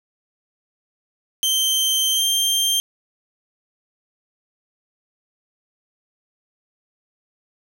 sawtooth tone with pitch glide, 3126 to 3170 Hz, G7 to G7, -6 to +19 cents, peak -14 dBFS, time 1.43-2.8 s, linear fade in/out 0 ms, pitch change +25 cents, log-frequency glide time 2.11-2.24 s, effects none

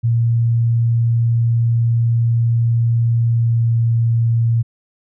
sine tone with pitch glide, 116.54 to 115.73 Hz, A#2 to A#2, 0 to -12 cents, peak -12 dBFS, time 0.03-4.63 s, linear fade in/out 20 ms, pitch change -12 cents, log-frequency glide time 3.26-3.72 s, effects none

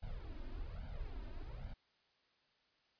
brown noise with flanger, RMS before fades -45 dBFS, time 0.02-1.74 s, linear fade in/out 10 ms, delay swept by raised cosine 1.3 to 3.3 ms, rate 1.2 Hz, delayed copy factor +0.9, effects white hiss -75 dBFS RMS until 2.99 s + resampled to 11025 Hz

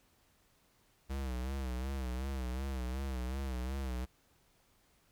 square tone with vibrato, 65 Hz, C2, 11 cents flat, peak -36 dBFS, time 1.09-4.06 s, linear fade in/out 20 ms, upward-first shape sine, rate 2.7 Hz, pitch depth 91 cents each way, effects pink hiss -70 dBFS RMS until 5.11 s

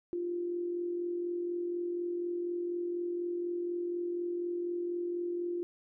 sine tone with amplitude modulation, 349.2 Hz, F4, in tune, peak -30 dBFS, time 0.13-5.63 s, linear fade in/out 0 ms, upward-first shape sine, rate 44.1 Hz, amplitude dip 40%, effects none

